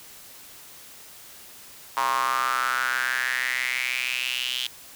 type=tone with high-pass filter sweep; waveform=square; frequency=63.1 Hz; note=B1; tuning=38 cents sharp; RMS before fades=-26 dBFS; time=1.97-4.67 s; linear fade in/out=0 ms; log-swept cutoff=990 to 3200 Hz; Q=6; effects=white hiss -46 dBFS RMS until 4.95 s